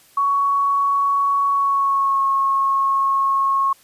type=tone with pitch glide; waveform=sine; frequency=1118 to 1091.2 Hz; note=C#6 to C#6; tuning=+14 to -28 cents; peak=-15 dBFS; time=0.17-3.73 s; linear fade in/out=5 ms; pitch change=-42 cents; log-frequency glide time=1.51-2.24 s; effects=white hiss -52 dBFS RMS until 3.83 s + resampled to 32000 Hz